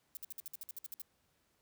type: noise bursts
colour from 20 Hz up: violet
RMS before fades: -44 dBFS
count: 12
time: 0.15-1.017 s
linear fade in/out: 0 ms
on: 20 ms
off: 57 ms
effects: pink hiss -75 dBFS RMS until 1.61 s + high-pass 60 Hz 12 dB/octave